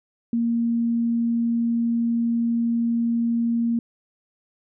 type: tone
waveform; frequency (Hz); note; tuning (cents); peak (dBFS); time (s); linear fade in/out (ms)
sine; 233.1; A#3; 0; -19; 0.33-3.79; 2
effects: none